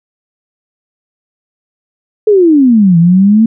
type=exponential two-way sweep; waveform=sine; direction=down then up; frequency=439.4 to 164.5 to 228.8 Hz; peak=-3 dBFS; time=2.27-3.46 s; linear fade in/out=5 ms; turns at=2.98 s; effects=none